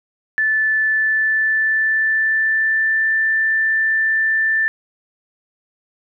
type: tone with pitch glide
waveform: sine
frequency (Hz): 1750 to 1772.4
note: A6 to A6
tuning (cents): -10 to +12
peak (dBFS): -14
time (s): 0.38-4.68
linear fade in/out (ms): 0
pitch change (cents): +22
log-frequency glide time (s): 0.82-3.09
effects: none